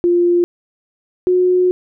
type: tone pair in turn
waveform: sine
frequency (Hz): 349.2 / 363.6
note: F4 / F#4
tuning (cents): 0 / -30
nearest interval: minor second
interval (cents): 70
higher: second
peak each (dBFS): -10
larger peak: neither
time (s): 0.04-0.44 / 1.27-1.71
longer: second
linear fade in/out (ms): 0
effects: none